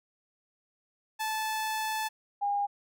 sawtooth / sine tone pair in turn, 872 / 810.9 Hz, A5 / G#5, -16 / -42 cents, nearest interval minor second, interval 126 cents, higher first, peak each -26 / -26 dBFS, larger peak neither, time 1.19-2.09 / 2.41-2.67 s, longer first, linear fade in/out 20 ms, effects none

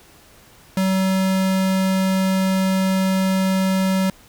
square tone, 189.8 Hz, F#3, 44 cents sharp, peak -17 dBFS, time 0.77-4.1 s, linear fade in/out 2 ms, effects pink hiss -49 dBFS RMS until 4.28 s

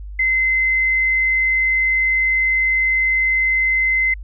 sine tone, 2060 Hz, C7, 28 cents flat, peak -14 dBFS, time 0.19-4.14 s, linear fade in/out 5 ms, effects added 50 Hz sine -29 dBFS peak until 4.23 s

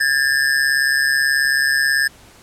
square ring-modulated tone, 1702 Hz, G#6, 42 cents sharp, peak -12 dBFS, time 0-2.08 s, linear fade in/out 10 ms, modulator 69.2 Hz, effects pink hiss -46 dBFS RMS until 2.42 s + low-pass 12000 Hz 12 dB/octave

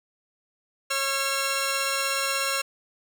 10% pulse tone pair together, 547.3 / 1360 Hz, C#5 / F6, -22 / -46 cents, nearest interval octave + major third, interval 1576 cents, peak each -19 dBFS, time 0.9-2.62 s, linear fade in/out 10 ms, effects none

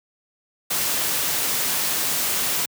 white noise, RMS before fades -23 dBFS, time 0.7-2.66 s, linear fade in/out 10 ms, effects high-pass 100 Hz 12 dB/octave

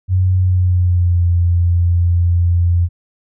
sine tone with pitch glide, 92.5 to 86.81 Hz, F#2 to F2, 0 to -10 cents, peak -10 dBFS, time 0.08-2.89 s, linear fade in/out 50 ms, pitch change -110 cents, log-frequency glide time 0.37-1.26 s, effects none

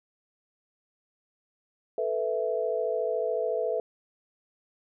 sine chord, A suspended second, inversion none, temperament equal, 440 / 493.9 / 659.3 Hz, A4 / B4 / E5, 0 / 0 / 0 cents, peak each -30 dBFS, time 1.98-3.8 s, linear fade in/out 2 ms, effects none

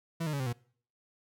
40% pulse tone with pitch steps, 165.5 / 152.64 / 140.79 / 129.85 / 119.76 Hz, E3 / D#3 / C#3 / C3 / A#2, +7 / -33 / +27 / -13 / +47 cents, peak -30 dBFS, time 0.2-0.53 s, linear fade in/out 10 ms, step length 66 ms, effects noise-tail reverb RT60 0.5 s tail -23 dB re dry

